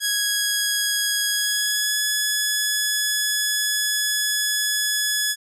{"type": "tone with pitch glide", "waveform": "10% pulse", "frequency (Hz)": [1661.2, 1699], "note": ["G#6", "G#6"], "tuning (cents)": [0, 39], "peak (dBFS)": -11, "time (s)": [0, 5.36], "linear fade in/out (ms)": 50, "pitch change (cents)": 39, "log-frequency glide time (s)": [1.29, 1.99], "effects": []}